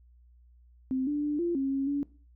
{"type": "tone with pitch steps", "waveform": "sine", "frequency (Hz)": [261.1, 293.2, 295.3, 344.5, 270.9, 272.4, 284.6], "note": ["C4", "D4", "D4", "F4", "C#4", "C#4", "C#4"], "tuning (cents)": [-3, -3, 10, -24, -40, -30, 46], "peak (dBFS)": -26, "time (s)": [0.91, 2.03], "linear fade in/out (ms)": 0, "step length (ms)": 160, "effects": ["noise-tail reverb RT60 0.4 s tail -20 dB re dry", "added 60 Hz sine -55 dBFS peak until 2.35 s"]}